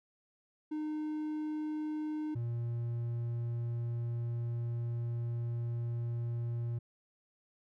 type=tone pair in turn; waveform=triangle; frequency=306.1 / 118.02 Hz; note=D#4 / A#2; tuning=-28 / +22 cents; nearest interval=octave + major third; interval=1650 cents; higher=first; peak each=-32 / -31 dBFS; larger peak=second; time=0.71-2.35 / 2.35-6.79 s; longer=second; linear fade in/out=10 ms; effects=none